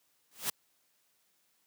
white noise with exponential growth, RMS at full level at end -28 dBFS, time 0.31-0.5 s, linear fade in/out 5 ms, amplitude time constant 40 ms, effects white hiss -73 dBFS RMS until 1.66 s + high-pass 100 Hz 12 dB/octave

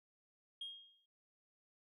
sine tone with exponential decay, 3247 Hz, G#7, 40 cents flat, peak -39 dBFS, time 0.61-1.06 s, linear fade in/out 5 ms, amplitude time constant 97 ms, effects tanh soft clip ceiling -40 dBFS

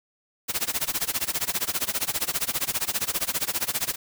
white noise with tremolo, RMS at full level -24 dBFS, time 0.48-3.96 s, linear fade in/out 20 ms, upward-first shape sine, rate 15 Hz, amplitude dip 95%, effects none

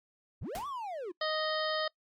triangle linear two-way sweep, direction up then down, 39.26 to 1174.7 to 324.2 Hz, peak -34 dBFS, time 0.41-1.12 s, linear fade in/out 10 ms, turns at 0.67 s
pink noise with exponential decay, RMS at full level -38 dBFS, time 0.55-0.74 s, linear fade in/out 1 ms, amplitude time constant 41 ms
harmonic tone, 622.3 Hz, D#5, in tune, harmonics 1 / 2 / 3 / 5 / 6 / 7 / 8, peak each -33 / -36 / -38 / -40 / -41 / -41 / -42 dBFS, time 1.21-1.88 s, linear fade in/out 5 ms
effects noise-tail reverb RT60 0.1 s tail -24 dB re dry + MP3 64 kbps

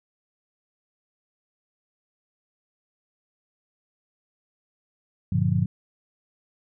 sine chord, G minor seventh, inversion none, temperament just, 98 / 117.6 / 147 / 176.4 Hz, G2 / Bb2 / D3 / F3, 0 / +16 / +2 / +18 cents, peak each -25 dBFS, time 5.32-5.66 s, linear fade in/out 5 ms, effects none

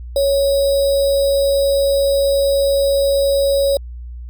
sine tone with sample-and-hold, 554.4 Hz, C#5, in tune, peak -12 dBFS, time 0.16-3.77 s, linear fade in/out 2 ms, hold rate 4410 Hz, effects added 60 Hz sine -28 dBFS peak until 4.29 s

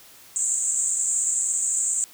white band-pass noise, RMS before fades -24 dBFS, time 0.36-2.04 s, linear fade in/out 0 ms, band 7100 to 8100 Hz, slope 96 dB/octave, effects white hiss -49 dBFS RMS until 2.13 s

